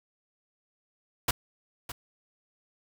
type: noise with echo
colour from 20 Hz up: pink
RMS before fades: -25 dBFS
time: 1.28-1.31 s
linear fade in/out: 5 ms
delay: 610 ms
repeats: 1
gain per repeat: -13 dB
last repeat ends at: 1.92 s
effects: none